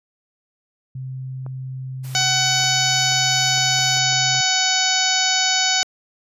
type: tone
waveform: sine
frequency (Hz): 130.6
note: C3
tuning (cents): -3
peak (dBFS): -27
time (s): 0.95-4.41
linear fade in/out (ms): 5
type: clicks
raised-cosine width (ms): 1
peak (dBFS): -25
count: 10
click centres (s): 1.464 / 2.212 / 2.601 / 2.64 / 3.121 / 3.578 / 3.791 / 3.971 / 4.127 / 4.348
type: noise with tremolo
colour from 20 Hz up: white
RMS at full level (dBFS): -40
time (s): 2.03-4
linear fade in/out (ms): 20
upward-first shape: triangle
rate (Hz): 2.3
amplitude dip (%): 30
type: harmonic tone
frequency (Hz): 750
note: F#5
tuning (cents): +23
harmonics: 1 / 2 / 3 / 4 / 5 / 6 / 7 / 8 / 9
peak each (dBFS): -25 / -25 / -25 / -25 / -25 / -25 / -25 / -25 / -25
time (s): 2.15-5.83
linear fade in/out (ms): 0
effects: resampled to 32000 Hz